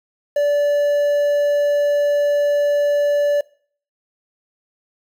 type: tone with quantisation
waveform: triangle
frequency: 580 Hz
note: D5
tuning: 22 cents flat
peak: -12 dBFS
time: 0.36-3.41 s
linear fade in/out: 5 ms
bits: 7
effects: noise-tail reverb RT60 0.5 s tail -22 dB re dry